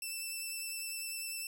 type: tone with vibrato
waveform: 10% pulse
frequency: 2660 Hz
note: E7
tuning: 15 cents sharp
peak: -30 dBFS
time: 0.02-1.47 s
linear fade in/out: 2 ms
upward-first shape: sine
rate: 10 Hz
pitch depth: 19 cents each way
effects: none